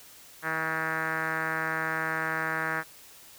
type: tone with low-pass filter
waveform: 5% pulse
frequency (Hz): 160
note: D#3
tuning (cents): +49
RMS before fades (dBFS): -30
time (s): 0.42-2.84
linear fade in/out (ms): 50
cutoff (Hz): 1700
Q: 3.8
effects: white hiss -51 dBFS RMS until 3.38 s